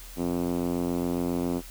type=tone with band-pass filter; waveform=5% pulse; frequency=87.31 Hz; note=F2; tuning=in tune; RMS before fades=-28 dBFS; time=0.16-1.62 s; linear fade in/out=50 ms; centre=250 Hz; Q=1.9; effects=added 41 Hz sine -43 dBFS peak until 1.7 s + white hiss -47 dBFS RMS until 1.7 s